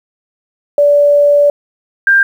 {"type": "tone pair in turn", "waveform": "sine", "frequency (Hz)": [579, 1591], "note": ["D5", "G6"], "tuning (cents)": [-25, 25], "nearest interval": "octave + perfect fourth", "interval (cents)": 1750, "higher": "second", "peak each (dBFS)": -5, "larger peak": "neither", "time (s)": [[0.78, 1.5], [2.07, 2.23]], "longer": "first", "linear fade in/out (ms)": 2, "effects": ["7-bit"]}